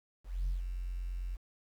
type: tone with ADSR envelope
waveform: sine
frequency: 44.57 Hz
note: F1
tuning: 36 cents sharp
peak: -27 dBFS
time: 0.24-1.37 s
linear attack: 230 ms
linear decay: 140 ms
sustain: -7 dB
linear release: 24 ms
effects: tanh soft clip ceiling -28 dBFS + 10-bit